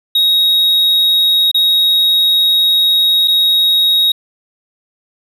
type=tone with dropouts; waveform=triangle; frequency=3778 Hz; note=A#7; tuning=22 cents sharp; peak=-7 dBFS; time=0.15-4.12 s; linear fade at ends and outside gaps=5 ms; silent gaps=1.515-1.544 / 3.276-3.28 s; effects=none